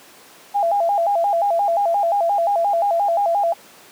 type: tone with vibrato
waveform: sine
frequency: 740 Hz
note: F#5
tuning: in tune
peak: -15 dBFS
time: 0.54-3.54 s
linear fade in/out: 20 ms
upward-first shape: square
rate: 5.7 Hz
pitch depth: 160 cents each way
effects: pink hiss -45 dBFS RMS until 3.91 s + high-pass 300 Hz 12 dB/octave